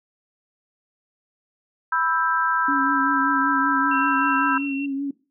sine chord, E minor, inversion second, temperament just, 988.9 / 1318.5 / 1582.2 Hz, B5 / E6 / G6, +2 / 0 / +16 cents, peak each -24 / -22 / -24 dBFS, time 1.92-4.58 s, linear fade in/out 5 ms
sine tone with vibrato, 277.2 Hz, C#4, in tune, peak -23 dBFS, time 2.68-5.11 s, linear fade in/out 5 ms, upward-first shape triangle, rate 5.2 Hz, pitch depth 44 cents each way
sine tone with tremolo, 2723 Hz, F7, 44 cents flat, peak -29 dBFS, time 3.91-4.86 s, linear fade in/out 5 ms, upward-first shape sine, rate 3.1 Hz, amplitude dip 25%
effects noise-tail reverb RT60 0.3 s tail -18 dB re dry

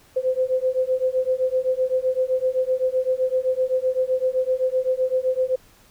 sine beating tone pair, 511 / 518.8 Hz, C5 / C5, -41 / -15 cents, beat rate 7.8 Hz, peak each -22 dBFS, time 0.16-5.56 s, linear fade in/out 10 ms, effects pink hiss -54 dBFS RMS until 5.9 s

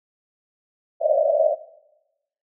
pink band-pass noise, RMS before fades -19 dBFS, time 1-1.55 s, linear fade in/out 20 ms, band 570 to 650 Hz, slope 96 dB/octave, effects noise-tail reverb RT60 0.9 s tail -17 dB re dry

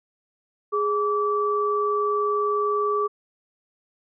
sine tone pair together, 415.3 / 1156.8 Hz, G#4 / D6, 0 / -27 cents, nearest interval octave + tritone, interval 1773 cents, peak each -23 dBFS, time 0.72-3.08 s, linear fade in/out 20 ms, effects none

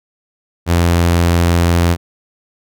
sawtooth tone, 85.7 Hz, F2, 32 cents flat, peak -6 dBFS, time 0.66-1.97 s, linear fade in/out 50 ms, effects none

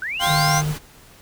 sine linear sweep, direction up, 1460 to 6272 Hz, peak -24 dBFS, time 0.02-0.61 s, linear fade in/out 2 ms
30% pulse chord, F suspended second, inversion none, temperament just, 698.5 / 785.8 / 1047.7 Hz, F5 / G5 / C6, 0 / +4 / +2 cents, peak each -20 dBFS, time 0.19-0.63 s, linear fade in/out 50 ms
pink noise, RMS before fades -33 dBFS, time 0.2-0.79 s, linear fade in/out 20 ms
triangle tone, 150.9 Hz, D3, 47 cents sharp, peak -18 dBFS, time 0.26-0.76 s, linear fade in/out 50 ms
effects pink hiss -48 dBFS RMS until 1.21 s

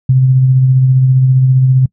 sine tone with tremolo, 130.3 Hz, C3, 7 cents flat, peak -4 dBFS, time 0.09-1.86 s, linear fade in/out 5 ms, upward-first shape sine, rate 15 Hz, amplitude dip 30%, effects noise-tail reverb RT60 0.1 s tail -24 dB re dry

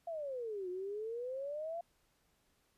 sine exponential two-way sweep, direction down then up, 693 to 356.1 to 693 Hz, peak -38 dBFS, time 0.07-1.81 s, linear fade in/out 5 ms, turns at 0.69 s, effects pink hiss -75 dBFS RMS until 2.77 s + resampled to 32000 Hz

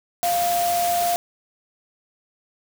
sine tone in noise, 698.5 Hz, F5, in tune, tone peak -19 dBFS, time 0.23-1.16 s, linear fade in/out 0 ms, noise white, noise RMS -28 dBFS, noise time 0.23-1.16 s, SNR +6 dB, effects none

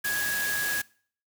sine tone in noise, 1661.2 Hz, G#6, in tune, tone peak -27 dBFS, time 0.04-0.82 s, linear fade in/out 10 ms, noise white, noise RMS -32 dBFS, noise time 0.04-0.82 s, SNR +2 dB, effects noise-tail reverb RT60 0.5 s tail -23 dB re dry

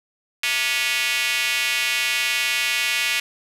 square tone with high-pass filter, 130.2 Hz, C3, 8 cents flat, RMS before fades -22 dBFS, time 0.43-3.2 s, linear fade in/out 5 ms, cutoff 2400 Hz, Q 2.7, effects resampled to 32000 Hz + 7-bit

